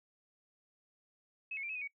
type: tone with pitch steps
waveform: sine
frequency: 2575 / 2188 / 2363 / 2575 / 2482 / 2251 Hz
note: E7 / C#7 / D7 / E7 / D#7 / C#7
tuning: -41 / -23 / +10 / -41 / -5 / +26 cents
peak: -38 dBFS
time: 1.51-1.876 s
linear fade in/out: 5 ms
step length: 61 ms
effects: noise-tail reverb RT60 0.1 s tail -21 dB re dry